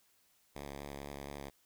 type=tone with vibrato; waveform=5% pulse; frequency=70.7 Hz; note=C#2; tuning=35 cents sharp; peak=-32 dBFS; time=0.55-1.5 s; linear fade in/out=10 ms; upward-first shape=square; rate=4.2 Hz; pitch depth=17 cents each way; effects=white hiss -71 dBFS RMS until 1.65 s